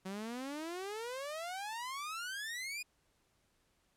sawtooth exponential sweep, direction up, 185 to 2494 Hz, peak -36 dBFS, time 0.05-2.83 s, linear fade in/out 10 ms, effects pink hiss -75 dBFS RMS until 3.96 s + low-pass 12000 Hz 12 dB/octave

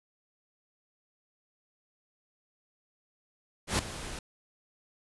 pink noise with ADSR envelope, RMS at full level -25 dBFS, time 3.67-4.19 s, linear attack 120 ms, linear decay 3 ms, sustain -15 dB, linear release 3 ms, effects resampled to 24000 Hz

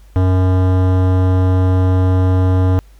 sine tone with hard clipping, 92.6 Hz, F#2, 2 cents sharp, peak -12 dBFS, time 0.16-2.79 s, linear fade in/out 0 ms, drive 18 dB, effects added 50 Hz sine -40 dBFS peak until 2.99 s + pink hiss -54 dBFS RMS until 2.99 s

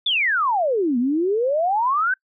sine exponential two-way sweep, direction down then up, 3600 to 233.1 to 1574 Hz, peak -17 dBFS, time 0.06-2.14 s, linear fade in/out 5 ms, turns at 0.98 s, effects noise-tail reverb RT60 0.1 s tail -25 dB re dry

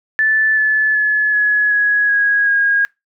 sine tone with pitch steps, 1751 / 1730.9 / 1711 / 1691.4 / 1671.9 / 1652.7 / 1633.7 Hz, A6 / A6 / A6 / G#6 / G#6 / G#6 / G#6, -9 / -29 / -49 / +31 / +11 / -9 / -29 cents, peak -11 dBFS, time 0.19-2.85 s, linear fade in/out 0 ms, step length 380 ms, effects noise-tail reverb RT60 0.2 s tail -24 dB re dry

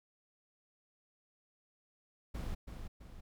brown noise with echo, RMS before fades -39 dBFS, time 2.34-2.55 s, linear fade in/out 10 ms, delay 330 ms, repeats 2, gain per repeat -6 dB, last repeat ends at 3.21 s, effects none

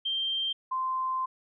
sine tone pair in turn, 3160 / 1039.4 Hz, G7 / C6, +13 / -12 cents, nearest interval octave + perfect fifth, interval 1925 cents, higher first, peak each -27 dBFS, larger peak neither, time 0.05-0.53 / 0.71-1.26 s, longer second, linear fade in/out 10 ms, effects none

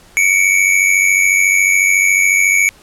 square tone pair together, 2217 / 2311 Hz, C#7 / D7, 0 / -28 cents, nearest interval minor second, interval 72 cents, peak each -13 dBFS, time 0.17-2.69 s, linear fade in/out 0 ms, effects pink hiss -45 dBFS RMS until 2.82 s + low-pass 12000 Hz 12 dB/octave

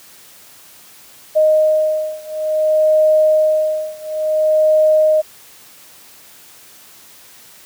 sine beating tone pair, 620 / 620.57 Hz, D#5 / D#5, -6 / -5 cents, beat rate 0.57 Hz, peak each -14 / -15 dBFS, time 1.35-5.22 s, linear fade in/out 20 ms, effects white hiss -43 dBFS RMS until 7.65 s + high-pass 80 Hz 12 dB/octave

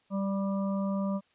harmonic tone with a mistuned harmonic, 196 Hz, G3, in tune, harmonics 1 / 3 / 5 / 6, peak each -28 / -36 / -43 / -43 dBFS, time 0.1-1.21 s, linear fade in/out 50 ms, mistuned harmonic 6, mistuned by +19 cents, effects white hiss -68 dBFS RMS until 1.34 s + resampled to 8000 Hz

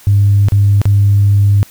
sine tone with dropouts, 100.8 Hz, G2, 49 cents sharp, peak -5 dBFS, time 0.07-1.63 s, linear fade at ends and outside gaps 0 ms, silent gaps 0.485-0.521 / 0.816-0.855 s, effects tanh soft clip ceiling -1 dBFS + white hiss -41 dBFS RMS until 1.7 s

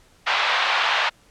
pink band-pass noise, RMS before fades -21 dBFS, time 0.26-1.1 s, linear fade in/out 20 ms, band 780 to 3800 Hz, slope 24 dB/octave, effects pink hiss -56 dBFS RMS until 1.3 s + low-pass 10000 Hz 12 dB/octave

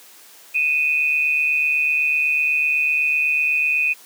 sine tone pair together, 2489 / 2637 Hz, D#7 / E7, 0 / 0 cents, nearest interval minor second, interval 100 cents, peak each -17 / -23 dBFS, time 0.54-3.94 s, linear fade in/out 20 ms, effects white hiss -46 dBFS RMS until 4.05 s + high-pass 300 Hz 12 dB/octave

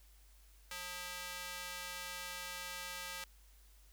square tone with high-pass filter, 179.2 Hz, F3, 45 cents sharp, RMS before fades -45 dBFS, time 0.71-3.24 s, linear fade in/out 2 ms, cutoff 1500 Hz, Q 0.63, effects added 50 Hz sine -60 dBFS peak until 3.92 s + white hiss -68 dBFS RMS until 3.92 s

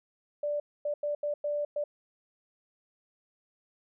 sine tone bursts at uneven times, 587.3 Hz, D5, in tune, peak -28 dBFS, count 6, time 0.43-0.6 / 0.85-0.94 / 1.03-1.15 / 1.23-1.34 / 1.44-1.65 / 1.76-1.84 s, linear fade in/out 5 ms, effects none

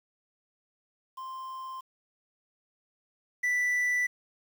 triangle tone pair in turn, 1046.5 / 1975.5 Hz, C6 / B6, 0 / 0 cents, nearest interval major seventh, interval 1100 cents, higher second, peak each -35 / -23 dBFS, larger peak second, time 1.17-1.81 / 3.43-4.07 s, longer neither, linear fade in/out 10 ms, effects 9-bit

